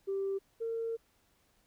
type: tone pair in turn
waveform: sine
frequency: 390.9 / 456.4 Hz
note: G4 / A#4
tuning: -5 / -37 cents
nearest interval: minor third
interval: 268 cents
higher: second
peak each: -30 / -32 dBFS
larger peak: first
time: 0.07-0.39 / 0.6-0.97 s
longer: second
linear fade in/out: 20 ms
effects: tanh soft clip ceiling -27 dBFS + pink hiss -71 dBFS RMS until 1.66 s